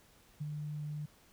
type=tone with ADSR envelope; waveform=sine; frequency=149.6 Hz; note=D3; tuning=32 cents sharp; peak=-34 dBFS; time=0.4-1.06 s; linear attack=14 ms; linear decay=26 ms; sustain=-3 dB; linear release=8 ms; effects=pink hiss -64 dBFS RMS until 1.32 s